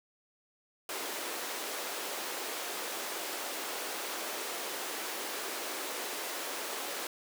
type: high-pass noise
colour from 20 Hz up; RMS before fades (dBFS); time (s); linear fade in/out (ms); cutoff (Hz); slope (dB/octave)
pink; -38; 0.89-7.07; 2; 340; 24
effects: none